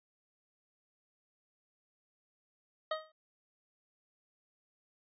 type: tone with exponential decay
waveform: 25% pulse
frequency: 627 Hz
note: D#5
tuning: 13 cents sharp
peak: -26 dBFS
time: 2.91-3.12 s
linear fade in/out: 5 ms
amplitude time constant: 45 ms
effects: resampled to 11025 Hz